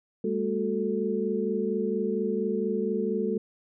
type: tone cluster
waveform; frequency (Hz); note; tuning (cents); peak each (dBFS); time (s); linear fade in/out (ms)
sine; 202.4 / 226.7 / 367.9 / 441.1; G#3 / A#3 / F#4 / A4; -44 / -48 / -10 / +4; -30 / -33 / -31 / -29; 0.24-3.38; 5
effects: none